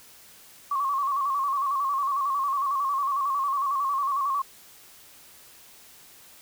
sine tone with vibrato, 1108.7 Hz, C#6, in tune, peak -23 dBFS, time 0.71-4.42 s, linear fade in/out 5 ms, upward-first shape square, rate 11 Hz, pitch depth 58 cents each way, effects white hiss -51 dBFS RMS until 6.41 s

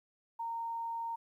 sine tone, 922 Hz, A#5, 19 cents flat, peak -35 dBFS, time 0.39-1.16 s, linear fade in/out 10 ms, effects 12-bit

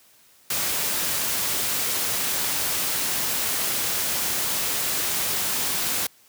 white noise, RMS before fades -25 dBFS, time 0.5-6.07 s, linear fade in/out 5 ms, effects white hiss -56 dBFS RMS until 6.28 s + high-pass 60 Hz 12 dB/octave

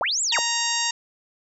sine linear two-way sweep, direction up then down, 473.6 to 7902 to 473.6 Hz, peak -21 dBFS, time 0.01-0.39 s, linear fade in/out 0 ms, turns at 0.22 s
harmonic tone, 933 Hz, A#5, 1 cent sharp, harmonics 1 / 2 / 3 / 4 / 5 / 6 / 7 / 8, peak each -30 / -30 / -30 / -30 / -30 / -30 / -30 / -30 dBFS, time 0.32-0.91 s, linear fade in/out 5 ms
effects none

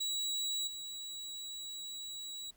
30% pulse tone with level steps, 3898 Hz, B7, 23 cents flat, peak -31 / -39 dBFS, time 0-2.51 s, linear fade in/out 10 ms, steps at 0.67 s, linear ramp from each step 5 ms, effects pink hiss -69 dBFS RMS until 2.56 s

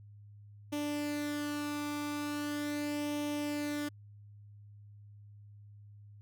sawtooth tone with flanger, 293.7 Hz, D4, in tune, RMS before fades -36 dBFS, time 0.72-3.89 s, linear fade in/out 10 ms, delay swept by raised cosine 0.33 to 0.84 ms, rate 0.4 Hz, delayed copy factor +0.5, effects added 103 Hz sine -51 dBFS peak until 6.21 s

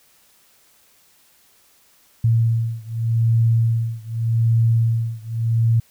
sine beating tone pair, 114.2 / 115.04 Hz, A#2 / A#2, -35 / -22 cents, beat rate 0.84 Hz, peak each -18 / -19 dBFS, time 2.24-5.8 s, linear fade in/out 5 ms, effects white hiss -56 dBFS RMS until 5.9 s

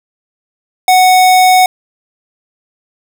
square tone, 740 Hz, F#5, in tune, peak -5 dBFS, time 0.88-1.66 s, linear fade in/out 2 ms, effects none

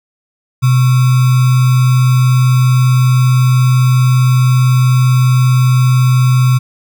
sine tone with sample-and-hold, 127.3 Hz, C3, 47 cents flat, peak -6 dBFS, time 0.62-6.59 s, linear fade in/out 20 ms, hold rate 1225 Hz, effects none

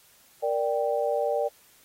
sine chord, G minor, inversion first, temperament equal, 466.2 / 587.3 / 784 Hz, Bb4 / D5 / G5, 0 / 0 / 0 cents, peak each -28 / -26 / -30 dBFS, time 0.42-1.49 s, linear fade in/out 20 ms, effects white hiss -58 dBFS RMS until 1.84 s + AAC 48 kbps

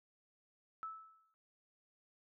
sine tone with exponential decay, 1308 Hz, E6, 14 cents flat, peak -39 dBFS, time 0.83-1.34 s, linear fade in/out 0 ms, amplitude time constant 110 ms, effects none

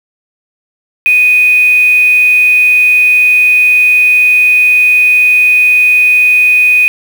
sine tone with quantisation, 2489 Hz, D#7, in tune, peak -4 dBFS, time 1.06-6.88 s, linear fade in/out 0 ms, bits 4, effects none

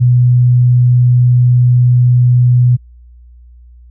sine tone, 123.47 Hz, B2, in tune, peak -5 dBFS, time 0-2.77 s, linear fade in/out 20 ms, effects added 60 Hz sine -36 dBFS peak until 3.9 s

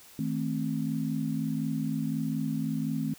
sine chord, A diminished, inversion second, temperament just, 158.4 / 220 / 264 Hz, Eb3 / A3 / C4, +31 / 0 / +16 cents, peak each -32 dBFS, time 0.19-3.14 s, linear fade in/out 2 ms, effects white hiss -53 dBFS RMS until 3.18 s

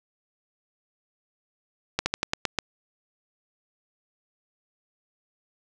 slowing click train, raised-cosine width 0.2 ms, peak -6 dBFS, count 7, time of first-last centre 1.99-2.587 s, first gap 70 ms, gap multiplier 1.14, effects none

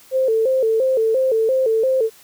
sine tone with vibrato, 483 Hz, B4, 39 cents flat, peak -14 dBFS, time 0.11-2.1 s, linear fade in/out 50 ms, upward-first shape square, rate 2.9 Hz, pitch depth 140 cents each way, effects white hiss -48 dBFS RMS until 2.23 s

